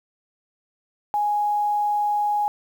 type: tone with quantisation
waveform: sine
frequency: 830.6 Hz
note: G#5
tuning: in tune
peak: -19 dBFS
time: 1.14-2.48 s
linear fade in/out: 0 ms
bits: 8
effects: none